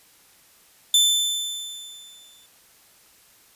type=tone with exponential decay; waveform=sawtooth; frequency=3532 Hz; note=A7; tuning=6 cents sharp; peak=-10 dBFS; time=0.94-2.46 s; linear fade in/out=2 ms; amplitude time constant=330 ms; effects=white hiss -55 dBFS RMS until 3.55 s + resampled to 32000 Hz